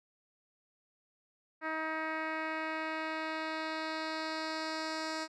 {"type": "tone with low-pass filter sweep", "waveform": "10% pulse", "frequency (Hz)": 316.6, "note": "D#4", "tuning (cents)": 30, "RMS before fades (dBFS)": -37, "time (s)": [1.61, 5.28], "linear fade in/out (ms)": 50, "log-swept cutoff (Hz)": [1900, 6000], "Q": 1.9, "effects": []}